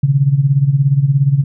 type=tone with tremolo; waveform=sine; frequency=139 Hz; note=C#3; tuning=5 cents sharp; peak=-6 dBFS; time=0.03-1.44 s; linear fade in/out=5 ms; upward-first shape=sine; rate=17 Hz; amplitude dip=75%; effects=none